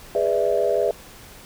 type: chord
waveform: sine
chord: E dominant seventh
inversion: first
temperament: just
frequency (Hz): 412 / 494.4 / 593.3 / 659.3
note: G#4 / B4 / D5 / E5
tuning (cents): -14 / +2 / +18 / 0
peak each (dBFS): -23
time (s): 0.15-0.91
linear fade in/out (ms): 2
effects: tanh soft clip ceiling -7 dBFS + pink hiss -44 dBFS RMS until 1.45 s